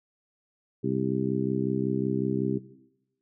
harmonic tone, 65.41 Hz, C2, in tune, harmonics 2 / 3 / 4 / 5 / 6, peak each -31 / -31 / -31 / -31 / -31 dBFS, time 0.83-2.59 s, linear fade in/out 20 ms, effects noise-tail reverb RT60 0.9 s tail -17 dB re dry

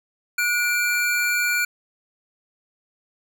square tone pair together, 1452.5 / 2349 Hz, F#6 / D7, -32 / 0 cents, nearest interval minor sixth, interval 832 cents, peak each -23 dBFS, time 0.38-1.65 s, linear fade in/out 5 ms, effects none

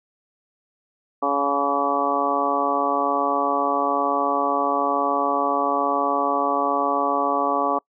harmonic tone with a mistuned harmonic, 141.1 Hz, C#3, 31 cents sharp, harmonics 2 / 3 / 4 / 5 / 6 / 7 / 8, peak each -28 / -29 / -27 / -26 / -27 / -29 / -23 dBFS, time 1.22-7.79 s, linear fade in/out 10 ms, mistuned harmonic 8, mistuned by +20 cents, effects noise-tail reverb RT60 0.1 s tail -26 dB re dry

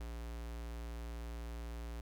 square tone with notch filter, 58 Hz, A#1, 8 cents flat, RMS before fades -44 dBFS, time 0-2.01 s, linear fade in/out 5 ms, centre 140 Hz, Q 1.7, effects none

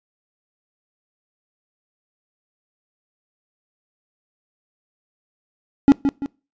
triangle tone with echo, 278.6 Hz, C#4, 9 cents sharp, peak -4 dBFS, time 5.88-5.92 s, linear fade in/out 0 ms, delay 170 ms, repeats 2, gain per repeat -8 dB, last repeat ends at 6.26 s, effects noise-tail reverb RT60 0.3 s tail -22 dB re dry + resampled to 16000 Hz

